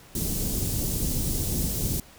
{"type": "band-stop noise", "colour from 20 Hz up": "pink", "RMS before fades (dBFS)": -27, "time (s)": [0.15, 2], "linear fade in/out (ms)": 2, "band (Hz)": [290, 7000], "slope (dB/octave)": 12, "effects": ["pink hiss -51 dBFS RMS until 2.18 s"]}